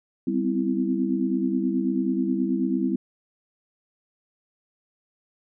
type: chord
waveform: sine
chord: C major seventh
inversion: second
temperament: equal with one note detuned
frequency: 196 / 252.3 / 261.6 / 329.6 Hz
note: G3 / B3 / C4 / E4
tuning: 0 / +37 / 0 / 0 cents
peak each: -27 dBFS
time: 0.27-2.96 s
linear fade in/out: 5 ms
effects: none